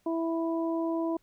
harmonic tone, 329.6 Hz, E4, in tune, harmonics 1 / 2 / 3, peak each -28 / -34 / -38 dBFS, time 0.06-1.17 s, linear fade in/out 5 ms, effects pink hiss -70 dBFS RMS until 1.22 s

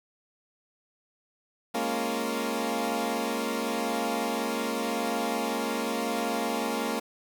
15% pulse chord, Bb minor seventh, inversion third, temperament equal, 207.7 / 233.1 / 277.2 / 349.2 Hz, Ab3 / Bb3 / Db4 / F4, 0 / 0 / 0 / 0 cents, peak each -29 / -24 / -27 / -30 dBFS, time 1.74-7 s, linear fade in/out 10 ms, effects 9-bit

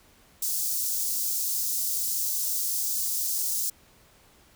white high-pass noise, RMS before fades -28 dBFS, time 0.42-3.7 s, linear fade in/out 5 ms, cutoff 5200 Hz, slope 24 dB/octave, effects pink hiss -58 dBFS RMS until 4.55 s

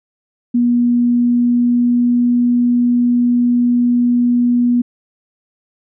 sine tone with pitch glide, 241 to 242.5 Hz, B3 to B3, -42 to -31 cents, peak -10 dBFS, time 0.54-4.82 s, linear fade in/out 10 ms, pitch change +11 cents, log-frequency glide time 0.96-2.34 s, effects none

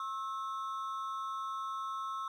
triangle ring-modulated tone, 1195 Hz, D6, 30 cents sharp, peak -31 dBFS, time 0-2.28 s, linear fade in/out 2 ms, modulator 115 Hz, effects none

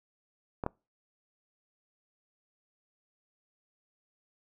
clicks, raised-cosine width 1 ms, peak -19 / -16 dBFS, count 2, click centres 0.638 / 0.664 s, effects noise-tail reverb RT60 0.3 s tail -26 dB re dry

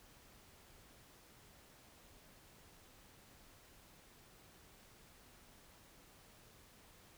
silence, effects pink hiss -63 dBFS RMS until 7.17 s

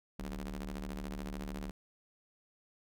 sawtooth ring-modulated tone, 73.4 Hz, D2, in tune, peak -32 dBFS, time 0.19-1.71 s, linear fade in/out 5 ms, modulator 117 Hz, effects none

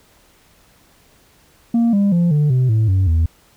sine tone with pitch steps, 233.1 / 200.6 / 172.62 / 148.55 / 127.83 / 110.01 / 94.67 / 81.47 Hz, A#3 / G3 / F3 / D3 / C3 / A2 / F#2 / E2, 0 / +40 / -20 / +20 / -40 / 0 / +40 / -20 cents, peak -9 dBFS, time 1.74-3.26 s, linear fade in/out 5 ms, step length 190 ms, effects tanh soft clip ceiling -11 dBFS + pink hiss -53 dBFS RMS until 3.56 s

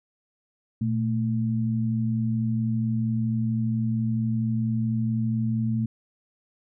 sine tone pair together, 117.6 / 222 Hz, A#2 / A3, +16 / +16 cents, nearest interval major seventh, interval 1100 cents, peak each -25 dBFS, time 0.81-5.86 s, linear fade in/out 5 ms, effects none

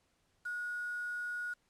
sine tone with quantisation, 1450 Hz, F#6, 35 cents flat, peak -36 dBFS, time 0.45-1.54 s, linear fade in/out 10 ms, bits 9, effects pink hiss -75 dBFS RMS until 1.69 s + low-pass 10000 Hz 12 dB/octave

